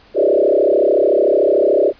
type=tone with frequency modulation; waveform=sine; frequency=484.8 Hz; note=B4; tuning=32 cents flat; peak=-10 dBFS; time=0.14-1.93 s; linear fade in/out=50 ms; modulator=33.6 Hz; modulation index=3.9; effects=pink hiss -48 dBFS RMS until 1.99 s + resampled to 11025 Hz